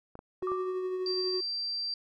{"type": "clicks", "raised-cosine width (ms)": 1, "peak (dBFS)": -30, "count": 4, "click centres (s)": [0.154, 0.191, 0.425, 0.518]}
{"type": "tone with tremolo", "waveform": "triangle", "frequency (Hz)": 370, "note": "F#4", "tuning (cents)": 0, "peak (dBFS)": -27, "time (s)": [0.42, 1.41], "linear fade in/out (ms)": 10, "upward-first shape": "triangle", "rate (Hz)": 12, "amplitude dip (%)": 35}
{"type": "tone with exponential decay", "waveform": "sine", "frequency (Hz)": 1174.7, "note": "D6", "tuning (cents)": 0, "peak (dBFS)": -30, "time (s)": [0.47, 1.16], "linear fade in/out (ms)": 2, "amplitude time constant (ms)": 150}
{"type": "tone", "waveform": "sine", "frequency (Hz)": 4700, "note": "D8", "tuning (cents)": 1, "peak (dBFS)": -31, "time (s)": [1.06, 1.94], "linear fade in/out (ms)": 2}
{"effects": []}